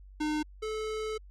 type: tone pair in turn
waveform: square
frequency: 304.1 / 434.3 Hz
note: D#4 / A4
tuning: -40 / -23 cents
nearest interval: tritone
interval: 617 cents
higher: second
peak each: -29 / -33 dBFS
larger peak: first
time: 0.2-0.43 / 0.62-1.18 s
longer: second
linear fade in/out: 10 ms
effects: added 48 Hz sine -48 dBFS peak until 1.3 s + low-pass 7000 Hz 12 dB/octave